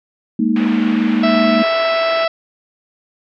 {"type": "chord", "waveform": "sine", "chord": "Ab suspended second", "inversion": "none", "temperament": "equal", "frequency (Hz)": [207.7, 233.1, 311.1], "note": ["Ab3", "Bb3", "Eb4"], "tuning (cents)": [0, 0, 0], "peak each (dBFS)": [-18, -15, -19], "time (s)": [0.39, 1.63], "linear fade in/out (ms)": 5}
{"type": "band-pass noise", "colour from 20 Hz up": "white", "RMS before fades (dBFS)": -29, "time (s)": [0.56, 2.25], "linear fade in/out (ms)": 2, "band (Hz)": [260, 2700], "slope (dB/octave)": 24}
{"type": "harmonic tone", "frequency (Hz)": 659.3, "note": "E5", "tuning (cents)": 0, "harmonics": [1, 2, 3, 4, 5, 6, 7, 8], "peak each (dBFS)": [-15, -21, -25, -27, -29, -31, -32, -33], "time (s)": [1.23, 2.28], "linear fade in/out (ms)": 5}
{"effects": []}